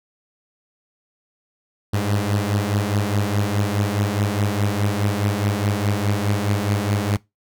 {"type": "beating tone pair", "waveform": "sawtooth", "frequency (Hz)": [100.7, 105.5], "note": ["G2", "G#2"], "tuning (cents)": [47, 28], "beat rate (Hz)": 4.8, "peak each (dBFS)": [-17, -19], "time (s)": [1.93, 7.17], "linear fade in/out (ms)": 10, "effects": ["noise-tail reverb RT60 0.2 s tail -22 dB re dry"]}